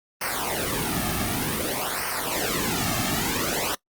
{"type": "noise with flanger", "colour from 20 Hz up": "pink", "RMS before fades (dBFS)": -26, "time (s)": [0.21, 3.75], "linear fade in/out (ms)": 5, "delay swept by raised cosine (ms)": [0.27, 2.07], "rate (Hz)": 0.54, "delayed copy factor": -0.9, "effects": ["noise-tail reverb RT60 0.1 s tail -21 dB re dry", "Opus 32 kbps"]}